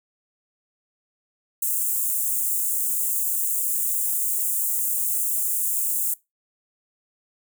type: high-pass noise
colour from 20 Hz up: white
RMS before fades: -24 dBFS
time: 1.62-6.14 s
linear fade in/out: 5 ms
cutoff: 7300 Hz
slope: 48 dB/octave
effects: noise-tail reverb RT60 0.2 s tail -21 dB re dry